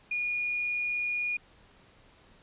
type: tone with quantisation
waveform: sine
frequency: 2441 Hz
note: D#7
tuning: 34 cents flat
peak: -28 dBFS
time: 0.11-1.37 s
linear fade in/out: 5 ms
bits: 9
effects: pink hiss -59 dBFS RMS until 2.42 s + resampled to 8000 Hz